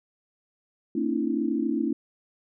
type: tone cluster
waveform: sine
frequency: 227.6 / 270.6 / 298.6 / 332.3 Hz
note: A#3 / C#4 / D4 / E4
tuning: -41 / -42 / +29 / +14 cents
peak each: -29 dBFS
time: 0.95-1.93 s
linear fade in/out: 5 ms
effects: none